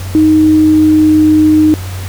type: tone with pitch glide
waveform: sine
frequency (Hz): 311.1 to 308.4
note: D#4 to D#4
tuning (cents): 0 to -15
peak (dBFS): -4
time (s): 0.15-1.74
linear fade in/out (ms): 0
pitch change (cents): -15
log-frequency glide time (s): 0.35-1.26
effects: added 93 Hz sine -19 dBFS peak until 2.08 s + pink hiss -29 dBFS RMS until 2.08 s